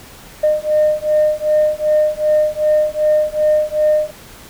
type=beating tone pair; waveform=sine; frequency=608 / 610.6 Hz; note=D#5 / D#5; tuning=-40 / -33 cents; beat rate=2.6 Hz; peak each=-14 dBFS; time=0.43-4.11 s; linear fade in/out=10 ms; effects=tanh soft clip ceiling -6 dBFS + pink hiss -39 dBFS RMS until 4.49 s